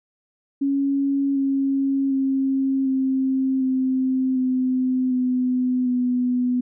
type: tone with pitch steps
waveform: sine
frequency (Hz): 277.2 / 272.9 / 268.7 / 264.5 / 260.4 / 256.4 / 252.4 / 248.5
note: C#4 / C#4 / C4 / C4 / C4 / C4 / B3 / B3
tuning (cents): 0 / -27 / +46 / +19 / -8 / -35 / +38 / +11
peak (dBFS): -18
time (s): 0.61-6.61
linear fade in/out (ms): 10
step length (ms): 750
effects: none